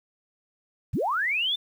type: linear sweep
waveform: sine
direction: up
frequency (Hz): 53.8 to 3607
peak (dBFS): -23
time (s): 0.93-1.56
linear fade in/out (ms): 10
effects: 9-bit

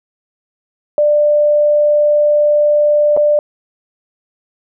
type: tone with dropouts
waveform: sine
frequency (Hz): 593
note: D5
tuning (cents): +17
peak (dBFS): -8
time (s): 0.98-3.39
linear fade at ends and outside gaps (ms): 1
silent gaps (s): 3.166-3.173
effects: none

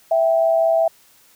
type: tone pair together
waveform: sine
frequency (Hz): 658.6 / 784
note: E5 / G5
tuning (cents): -2 / 0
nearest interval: minor third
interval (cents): 302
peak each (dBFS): -14 / -22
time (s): 0.11-0.88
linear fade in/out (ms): 5
effects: white hiss -53 dBFS RMS until 1.35 s

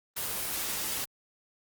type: noise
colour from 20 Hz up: white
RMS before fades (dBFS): -33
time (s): 0.16-1.05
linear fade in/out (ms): 10
effects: Opus 24 kbps

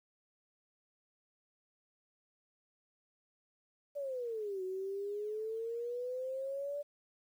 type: exponential two-way sweep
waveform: sine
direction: down then up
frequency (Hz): 584 to 370 to 584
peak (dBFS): -36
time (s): 3.95-6.83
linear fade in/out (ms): 20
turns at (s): 4.63
effects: 11-bit

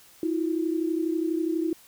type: tone pair together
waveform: sine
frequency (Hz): 321.9 / 354.1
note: E4 / F4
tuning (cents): -41 / +24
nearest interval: major second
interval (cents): 165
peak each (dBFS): -25 / -29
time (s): 0.23-1.73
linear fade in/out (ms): 2
effects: white hiss -54 dBFS RMS until 1.87 s

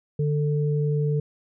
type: tone pair together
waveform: sine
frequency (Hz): 148.1 / 443.8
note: D3 / A4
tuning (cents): +15 / +15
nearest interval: octave + perfect fifth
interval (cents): 1900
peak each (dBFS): -21 / -28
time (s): 0.19-1.2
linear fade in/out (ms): 5
effects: none

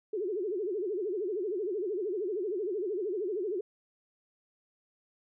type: tone with vibrato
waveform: sine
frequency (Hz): 392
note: G4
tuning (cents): 0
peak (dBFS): -30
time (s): 0.13-3.61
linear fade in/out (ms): 5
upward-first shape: sine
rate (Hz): 13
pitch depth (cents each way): 210
effects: none

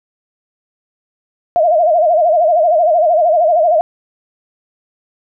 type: tone with vibrato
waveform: sine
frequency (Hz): 659.3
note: E5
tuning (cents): 0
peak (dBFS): -8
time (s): 1.56-3.81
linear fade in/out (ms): 0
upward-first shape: sine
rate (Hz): 13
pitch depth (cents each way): 140
effects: none

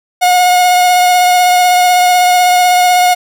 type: tone with vibrato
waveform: 45% pulse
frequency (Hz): 722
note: F#5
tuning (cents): -43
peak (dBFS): -6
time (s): 0.21-3.15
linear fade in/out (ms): 20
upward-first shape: triangle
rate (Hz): 16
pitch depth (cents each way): 17
effects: none

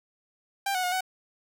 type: tone with pitch steps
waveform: sawtooth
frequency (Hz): 791 / 737 / 721 / 747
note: G5 / F#5 / F#5 / F#5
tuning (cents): +15 / -7 / -45 / +16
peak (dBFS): -22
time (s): 0.66-1.008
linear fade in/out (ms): 5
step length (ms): 87
effects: none

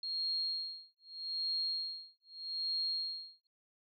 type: tone with tremolo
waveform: sine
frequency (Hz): 4255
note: C8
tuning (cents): +28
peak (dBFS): -32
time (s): 0.03-3.47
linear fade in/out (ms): 2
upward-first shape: sine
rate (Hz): 0.81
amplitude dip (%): 100
effects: none

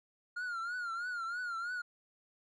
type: tone with vibrato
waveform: triangle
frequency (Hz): 1413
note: F6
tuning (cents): +20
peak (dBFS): -34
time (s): 0.36-1.82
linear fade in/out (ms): 10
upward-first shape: triangle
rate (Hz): 3.1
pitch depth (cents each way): 110
effects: resampled to 22050 Hz

